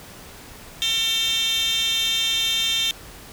10% pulse tone with high-pass filter, 451.1 Hz, A4, 43 cents sharp, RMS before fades -22 dBFS, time 0.82-2.91 s, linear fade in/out 0 ms, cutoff 3500 Hz, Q 9.1, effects pink hiss -42 dBFS RMS until 3.32 s

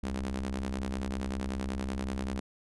sawtooth ring-modulated tone, 65.41 Hz, C2, in tune, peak -25 dBFS, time 0.03-2.4 s, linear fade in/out 5 ms, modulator 136 Hz, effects resampled to 24000 Hz

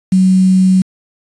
sine tone with quantisation, 187.1 Hz, F#3, 20 cents sharp, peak -6 dBFS, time 0.12-0.82 s, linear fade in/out 5 ms, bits 5, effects resampled to 22050 Hz

